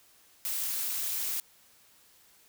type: noise with amplitude modulation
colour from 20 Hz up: blue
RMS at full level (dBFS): -30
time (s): 0.45-1.4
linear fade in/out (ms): 0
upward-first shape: sine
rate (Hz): 261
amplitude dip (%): 55
effects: white hiss -61 dBFS RMS until 2.48 s